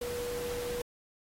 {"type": "tone in noise", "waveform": "sine", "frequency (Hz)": 484.4, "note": "B4", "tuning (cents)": -34, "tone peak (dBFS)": -34, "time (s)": [0.01, 0.82], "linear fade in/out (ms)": 5, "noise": "pink", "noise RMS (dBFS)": -42, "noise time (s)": [0.01, 0.82], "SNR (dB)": 5, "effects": ["AAC 48 kbps"]}